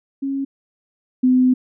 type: tone pair in turn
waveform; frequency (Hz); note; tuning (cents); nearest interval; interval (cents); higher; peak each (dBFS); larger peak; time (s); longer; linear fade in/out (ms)
sine; 273.7 / 254.4; C#4 / C4; -22 / -48; minor second; 126; first; -20 / -11; second; 0.22-0.45 / 1.23-1.54; second; 10
effects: none